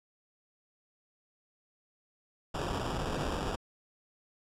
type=noise with sample-and-hold; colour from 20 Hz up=pink; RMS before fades=-34 dBFS; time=2.54-3.56 s; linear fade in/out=10 ms; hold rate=2100 Hz; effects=low-pass 8000 Hz 12 dB/octave